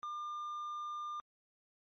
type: tone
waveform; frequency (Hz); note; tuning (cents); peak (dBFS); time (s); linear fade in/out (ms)
triangle; 1200; D6; +37; -37; 0.03-1.2; 0
effects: MP3 32 kbps